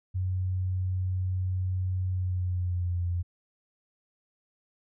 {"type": "tone with pitch glide", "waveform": "sine", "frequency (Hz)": [92.5, 87.71], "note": ["F#2", "F2"], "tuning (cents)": [0, 8], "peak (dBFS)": -26, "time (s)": [0.14, 3.23], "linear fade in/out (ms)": 20, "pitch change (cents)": -92, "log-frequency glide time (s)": [2.09, 3.04], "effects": []}